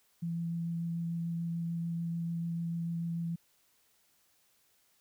sine tone with vibrato, 168.2 Hz, E3, 35 cents sharp, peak -32 dBFS, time 0.22-3.36 s, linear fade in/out 10 ms, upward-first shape sine, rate 6.8 Hz, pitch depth 9 cents each way, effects white hiss -70 dBFS RMS until 5 s

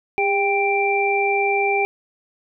sine tone cluster, 402.9 / 791 / 2355 Hz, G4 / G5 / D7, +48 / +15 / +4 cents, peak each -21 dBFS, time 0.18-1.85 s, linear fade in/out 0 ms, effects none

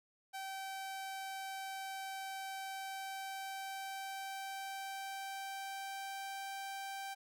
sawtooth tone with pitch glide, 773 to 782.4 Hz, G5 to G5, -24 to -4 cents, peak -38 dBFS, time 0.33-7.15 s, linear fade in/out 20 ms, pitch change +20 cents, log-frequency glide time 2.59-6.5 s, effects none

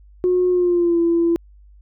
sine tone with pitch glide, 362.1 to 337.9 Hz, F#4 to E4, -37 to +43 cents, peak -13 dBFS, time 0.24-1.36 s, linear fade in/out 0 ms, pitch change -120 cents, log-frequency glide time 0.5-0.99 s, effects tanh soft clip ceiling -9 dBFS + added 50 Hz sine -44 dBFS peak until 1.81 s

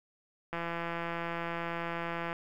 click train, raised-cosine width 0.5 ms, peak -21 dBFS, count 305, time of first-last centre 0.53-2.329 s, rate 169 Hz, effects 10-bit

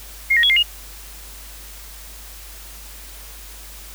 sine tone with pitch steps, 2136 / 1877 / 3349 / 2110 / 2859 Hz, C7 / A#6 / G#7 / C7 / F7, +35 / +11 / +14 / +14 / +40 cents, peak -12 dBFS, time 0.3-0.63 s, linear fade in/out 10 ms, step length 66 ms, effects added 50 Hz sine -39 dBFS peak until 3.94 s + white hiss -40 dBFS RMS until 3.94 s

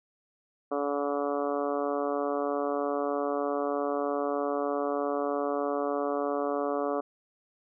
harmonic tone, 143.2 Hz, D3, 43 cents flat, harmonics 2 / 3 / 4 / 5 / 6 / 7 / 8 / 9 / 10, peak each -34 / -32 / -32 / -35 / -45 / -42 / -37 / -42 / -50 dBFS, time 0.71-7.01 s, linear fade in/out 10 ms, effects none

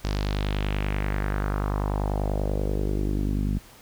sawtooth tone with low-pass filter sweep, 50.3 Hz, G1, 45 cents sharp, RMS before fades -26 dBFS, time 0.04-3.59 s, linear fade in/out 10 ms, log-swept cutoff 5300 to 210 Hz, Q 2.5, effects pink hiss -50 dBFS RMS until 3.81 s

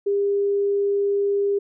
sine tone, 402 Hz, G4, 44 cents sharp, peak -18 dBFS, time 0.06-1.59 s, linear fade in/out 10 ms, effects none

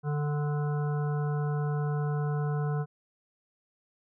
harmonic tone with a mistuned harmonic, 147.5 Hz, D3, 8 cents sharp, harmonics 1 / 3 / 5 / 7 / 9 / 10, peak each -27 / -37 / -41 / -44 / -46 / -47 dBFS, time 0.03-2.86 s, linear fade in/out 50 ms, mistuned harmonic 9, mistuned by -31 cents, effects none

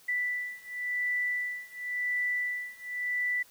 sine beating tone pair, 1975.5 / 1976.43 Hz, B6 / B6, 0 / +1 cents, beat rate 0.93 Hz, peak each -32 / -33 dBFS, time 0.08-3.43 s, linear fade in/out 10 ms, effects white hiss -58 dBFS RMS until 3.5 s

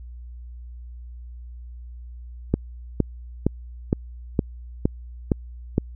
click train, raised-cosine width 3 ms, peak -5 dBFS, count 8, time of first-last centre 2.54-5.781 s, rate 2.16 Hz, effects added 60 Hz sine -36 dBFS peak until 5.95 s

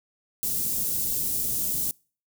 white band-stop noise, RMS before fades -27 dBFS, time 0.43-1.91 s, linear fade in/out 0 ms, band 280 to 8400 Hz, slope 12 dB/octave, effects noise-tail reverb RT60 0.4 s tail -26 dB re dry

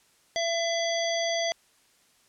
harmonic tone, 671 Hz, E5, 31 cents sharp, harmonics 1 / 3 / 5 / 7 / 9, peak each -27 / -33 / -33 / -36 / -36 dBFS, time 0.36-1.52 s, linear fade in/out 0 ms, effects white hiss -63 dBFS RMS until 2.28 s + low-pass 10000 Hz 12 dB/octave

